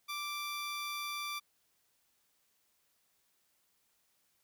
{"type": "tone", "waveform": "15% pulse", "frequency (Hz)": 1174, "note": "D6", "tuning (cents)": -1, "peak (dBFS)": -31, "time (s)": [0.08, 1.4], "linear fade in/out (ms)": 20, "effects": ["white hiss -75 dBFS RMS until 4.43 s"]}